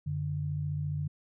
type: tone pair together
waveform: sine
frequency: 92.5 / 147.05 Hz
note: F#2 / D3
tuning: 0 / +3 cents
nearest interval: minor sixth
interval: 803 cents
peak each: -36 / -31 dBFS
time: 0.06-1.08 s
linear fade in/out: 10 ms
effects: none